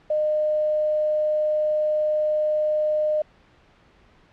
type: tone with quantisation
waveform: sine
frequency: 610 Hz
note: D#5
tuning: 34 cents flat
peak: -19 dBFS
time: 0.1-3.22 s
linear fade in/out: 5 ms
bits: 8
effects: pink hiss -56 dBFS RMS until 4.32 s + low-pass 3000 Hz 12 dB/octave